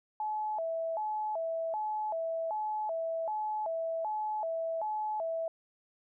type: tone with vibrato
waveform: sine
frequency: 749 Hz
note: F#5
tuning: 21 cents sharp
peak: -31 dBFS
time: 0.2-5.48 s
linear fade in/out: 2 ms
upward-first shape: square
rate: 1.3 Hz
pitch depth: 230 cents each way
effects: none